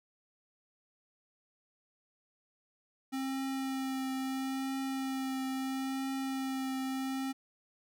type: tone with vibrato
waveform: square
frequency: 265.8 Hz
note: C4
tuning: 27 cents sharp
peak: -34 dBFS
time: 3.12-7.33 s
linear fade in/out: 20 ms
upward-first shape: triangle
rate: 0.75 Hz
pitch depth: 16 cents each way
effects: none